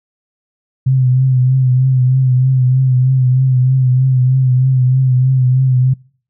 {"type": "tone with vibrato", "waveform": "sine", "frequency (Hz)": 129.1, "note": "C3", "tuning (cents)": -23, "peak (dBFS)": -8, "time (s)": [0.86, 5.94], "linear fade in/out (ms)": 10, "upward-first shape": "triangle", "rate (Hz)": 3.2, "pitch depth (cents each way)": 51, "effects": ["noise-tail reverb RT60 0.5 s tail -26 dB re dry"]}